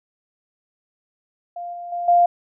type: tone with level steps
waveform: sine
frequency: 698.5 Hz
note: F5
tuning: in tune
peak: -28 / -30 / -23 / -11 dBFS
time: 1.56-2.26 s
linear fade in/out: 5 ms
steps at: 1.73 / 1.92 / 2.08 s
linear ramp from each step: 5 ms
effects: none